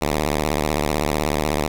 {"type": "tone with vibrato", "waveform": "5% pulse", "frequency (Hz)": 74.8, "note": "D2", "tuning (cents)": 32, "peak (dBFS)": -8, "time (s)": [0.01, 1.68], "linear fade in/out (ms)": 10, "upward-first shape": "square", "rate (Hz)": 16, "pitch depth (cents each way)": 110, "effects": []}